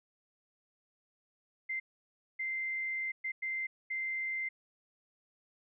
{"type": "tone bursts at uneven times", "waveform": "sine", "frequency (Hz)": 2084, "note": "C7", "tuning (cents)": -7, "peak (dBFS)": -33, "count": 5, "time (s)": [[1.69, 1.8], [2.39, 3.12], [3.24, 3.32], [3.42, 3.67], [3.9, 4.49]], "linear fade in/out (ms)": 10, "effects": []}